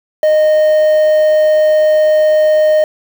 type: tone with quantisation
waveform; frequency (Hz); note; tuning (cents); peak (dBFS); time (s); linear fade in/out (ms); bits
triangle; 616; D#5; -17; -5; 0.23-2.84; 2; 5
effects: none